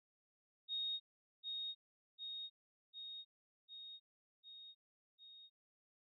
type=tone with echo; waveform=sine; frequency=3729 Hz; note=A#7; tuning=in tune; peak=-38 dBFS; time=0.68-1 s; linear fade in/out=50 ms; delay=750 ms; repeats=6; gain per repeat=-3 dB; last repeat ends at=5.5 s; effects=none